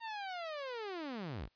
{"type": "linear sweep", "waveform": "sawtooth", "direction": "down", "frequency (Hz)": [930, 31.1], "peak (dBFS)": -36, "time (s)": [0, 1.49], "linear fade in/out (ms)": 50, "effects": ["white hiss -75 dBFS RMS until 1.55 s", "resampled to 11025 Hz"]}